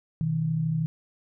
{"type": "tone pair together", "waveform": "sine", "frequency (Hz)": [126.67, 159.6], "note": ["B2", "D#3"], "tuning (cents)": [44, 44], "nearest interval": "major third", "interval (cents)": 400, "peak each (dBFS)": [-31, -24], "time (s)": [0.21, 0.86], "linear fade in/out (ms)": 0, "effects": []}